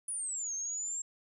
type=exponential two-way sweep; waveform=sine; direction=down then up; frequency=9956 to 6330 to 7530 Hz; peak=-34 dBFS; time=0.08-1.02 s; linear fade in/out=5 ms; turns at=0.54 s; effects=none